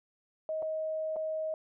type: tone with dropouts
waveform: sine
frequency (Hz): 630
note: D#5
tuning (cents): +21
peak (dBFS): -31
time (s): 0.49-1.54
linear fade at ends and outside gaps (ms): 1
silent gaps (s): 0.623-0.627 / 1.16-1.165
effects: none